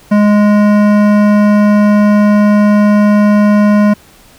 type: tone with hard clipping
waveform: sine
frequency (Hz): 207.7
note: G#3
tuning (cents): 0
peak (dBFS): -7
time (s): 0.11-3.94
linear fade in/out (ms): 10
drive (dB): 15
effects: pink hiss -42 dBFS RMS until 4.38 s